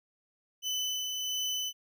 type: tone with tremolo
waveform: 30% pulse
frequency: 3012 Hz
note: F#7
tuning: 30 cents sharp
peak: -27 dBFS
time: 0.62-1.73 s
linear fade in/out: 50 ms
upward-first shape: sine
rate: 1.5 Hz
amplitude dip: 30%
effects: none